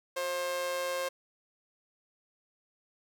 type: tone with amplitude modulation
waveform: sawtooth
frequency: 532 Hz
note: C5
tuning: 29 cents sharp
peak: -25 dBFS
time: 0.16-1.09 s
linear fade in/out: 10 ms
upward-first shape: sine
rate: 168 Hz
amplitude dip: 50%
effects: none